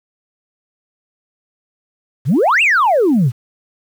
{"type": "exponential two-way sweep", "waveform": "sine", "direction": "up then down", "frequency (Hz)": [108.2, 2850, 108.2], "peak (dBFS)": -8, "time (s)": [2.25, 3.32], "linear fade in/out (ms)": 50, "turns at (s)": 2.62, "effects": ["tanh soft clip ceiling -7 dBFS", "7-bit"]}